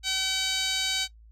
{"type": "tone with band-pass filter", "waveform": "15% pulse", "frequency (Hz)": 763, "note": "G5", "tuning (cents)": -47, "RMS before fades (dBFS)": -28, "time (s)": [0.03, 1.08], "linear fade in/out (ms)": 50, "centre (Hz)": 4800, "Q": 5.3, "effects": ["noise-tail reverb RT60 0.1 s tail -17 dB re dry", "added 55 Hz sine -49 dBFS peak until 1.31 s"]}